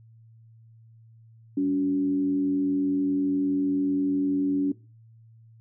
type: tone with frequency modulation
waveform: sine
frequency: 283.5 Hz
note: C#4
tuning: 39 cents sharp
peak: -21 dBFS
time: 1.57-4.72 s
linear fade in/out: 5 ms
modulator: 87.7 Hz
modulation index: 0.37
effects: noise-tail reverb RT60 0.3 s tail -19 dB re dry + added 113 Hz sine -50 dBFS peak until 5.6 s